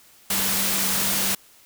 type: tone in noise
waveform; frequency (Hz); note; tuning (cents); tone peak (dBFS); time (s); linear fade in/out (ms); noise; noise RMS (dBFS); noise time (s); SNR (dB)
sine; 194.3; G3; -15; -33; 0.3-1.35; 5; white; -23; 0.3-1.35; -13
effects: white hiss -53 dBFS RMS until 1.65 s